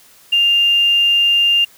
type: tone with quantisation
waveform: sine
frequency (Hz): 2800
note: F7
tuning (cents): +4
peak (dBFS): -10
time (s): 0.32-1.65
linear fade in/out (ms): 10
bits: 6
effects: white hiss -47 dBFS RMS until 1.77 s